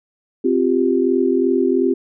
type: chord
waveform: sine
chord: C suspended fourth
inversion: none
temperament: equal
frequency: 261.6 / 349.2 / 392 Hz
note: C4 / F4 / G4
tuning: 0 / 0 / 0 cents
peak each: -18 dBFS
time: 0.44-1.94 s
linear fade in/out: 10 ms
effects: none